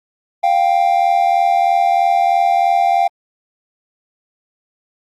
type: tone pair together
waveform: triangle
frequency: 700.9 / 784 Hz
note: F5 / G5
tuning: +6 / 0 cents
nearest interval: major second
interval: 194 cents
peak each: -12 dBFS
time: 0.43-3.08 s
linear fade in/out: 10 ms
effects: Opus 48 kbps